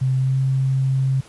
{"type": "tone with pitch glide", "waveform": "sine", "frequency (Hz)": [130.81, 133.17], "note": ["C3", "C3"], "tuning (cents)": [0, 31], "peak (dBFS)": -16, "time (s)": [0.01, 1.21], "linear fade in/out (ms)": 10, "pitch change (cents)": 31, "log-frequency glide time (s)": [0.18, 0.38], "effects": ["pink hiss -47 dBFS RMS until 1.28 s", "resampled to 24000 Hz"]}